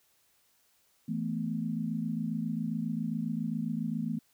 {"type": "chord", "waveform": "sine", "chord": "E suspended fourth", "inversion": "none", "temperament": "just", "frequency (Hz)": [164.81, 219.8, 247.2], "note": ["E3", "A3", "B3"], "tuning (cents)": [0, -2, 2], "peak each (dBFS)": [-35, -33, -36], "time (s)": [1.08, 4.19], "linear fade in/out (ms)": 10, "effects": ["white hiss -69 dBFS RMS until 4.33 s"]}